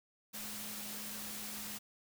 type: tone in noise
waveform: sine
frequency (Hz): 210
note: G#3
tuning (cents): +19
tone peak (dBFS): -51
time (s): 0.33-1.79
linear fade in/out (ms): 20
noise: white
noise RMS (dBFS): -44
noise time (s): 0.33-1.79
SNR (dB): -10
effects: none

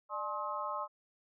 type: harmonic tone with a mistuned harmonic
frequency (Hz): 212.2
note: G#3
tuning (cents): +38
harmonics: 3 / 4 / 5 / 6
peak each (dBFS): -42 / -43 / -38 / -40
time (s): 0.09-0.88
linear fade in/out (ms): 50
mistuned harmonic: 3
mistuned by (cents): -110
effects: none

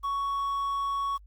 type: tone with quantisation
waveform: triangle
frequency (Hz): 1115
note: C#6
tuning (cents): +10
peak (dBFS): -25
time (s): 0.03-1.18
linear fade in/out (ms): 20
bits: 9
effects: added 50 Hz sine -49 dBFS peak until 1.26 s + Opus 32 kbps

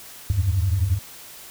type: tone cluster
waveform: sine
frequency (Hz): 78.5 / 88.2 / 99.3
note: D#2 / F2 / G2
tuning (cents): +16 / +18 / +23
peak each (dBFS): -24 / -23 / -20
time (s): 0.3-0.99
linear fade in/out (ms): 0
effects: tanh soft clip ceiling -11 dBFS + white hiss -42 dBFS RMS until 1.5 s

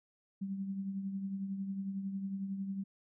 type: tone with tremolo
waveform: sine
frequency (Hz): 194.9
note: G3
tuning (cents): -10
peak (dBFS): -33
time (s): 0.41-2.84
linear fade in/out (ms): 10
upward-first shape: triangle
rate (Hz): 11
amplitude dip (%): 55
effects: none

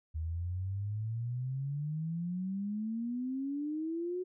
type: exponential sweep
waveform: sine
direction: up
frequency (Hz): 77.78 to 370.2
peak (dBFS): -33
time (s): 0.14-4.24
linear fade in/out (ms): 20
effects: none

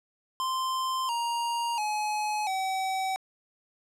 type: tone with pitch steps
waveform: square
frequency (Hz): 1042 / 939.1 / 846.4 / 762.8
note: C6 / A#5 / G#5 / G5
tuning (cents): -7 / +13 / +33 / -47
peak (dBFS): -28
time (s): 0.4-3.16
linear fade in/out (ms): 0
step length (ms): 690
effects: low-pass 11000 Hz 12 dB/octave

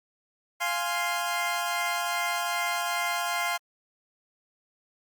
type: chord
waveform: 20% pulse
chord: F minor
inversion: none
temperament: equal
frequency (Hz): 698.5 / 830.6 / 1046.5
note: F5 / Ab5 / C6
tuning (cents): 0 / 0 / 0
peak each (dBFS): -25 / -29 / -26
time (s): 0.6-3.58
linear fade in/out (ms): 20
effects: Opus 48 kbps

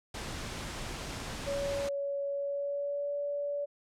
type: noise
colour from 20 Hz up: pink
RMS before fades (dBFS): -39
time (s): 0.14-1.89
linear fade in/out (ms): 5
type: tone with pitch glide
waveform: sine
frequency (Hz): 562 to 574.5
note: C#5 to D5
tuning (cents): +24 to -38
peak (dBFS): -31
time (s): 1.46-3.66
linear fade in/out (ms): 20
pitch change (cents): +38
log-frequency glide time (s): 2.34-3.15
effects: low-pass 8000 Hz 12 dB/octave

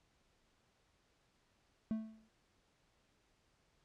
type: tone with exponential decay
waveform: triangle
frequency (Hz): 220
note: A3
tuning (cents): 0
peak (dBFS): -30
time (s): 1.91-2.29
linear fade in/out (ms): 0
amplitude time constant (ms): 82
effects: pink hiss -75 dBFS RMS until 3.84 s + low-pass 7000 Hz 12 dB/octave

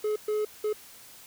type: tone bursts at uneven times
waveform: triangle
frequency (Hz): 425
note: G#4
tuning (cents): +40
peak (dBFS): -23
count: 3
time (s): 0.04-0.16 / 0.28-0.45 / 0.64-0.73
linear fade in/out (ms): 5
effects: white hiss -50 dBFS RMS until 1.26 s

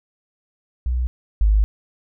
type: tone pair in turn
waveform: sine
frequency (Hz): 61.74 / 51.92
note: B1 / G#1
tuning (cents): 0 / 0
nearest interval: minor third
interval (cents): 300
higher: first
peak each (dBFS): -18 / -12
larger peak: second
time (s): 0.86-1.07 / 1.41-1.64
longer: second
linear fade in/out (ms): 0
effects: none

